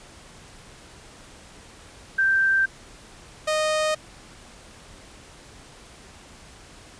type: tone pair in turn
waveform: sine / sawtooth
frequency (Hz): 1568 / 618.7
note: G6 / D#5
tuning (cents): 0 / -10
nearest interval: octave + major third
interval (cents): 1610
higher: first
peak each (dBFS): -17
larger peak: neither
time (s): 2.18-2.66 / 3.47-3.95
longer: neither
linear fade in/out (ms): 10
effects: pink hiss -47 dBFS RMS until 6.99 s + resampled to 22050 Hz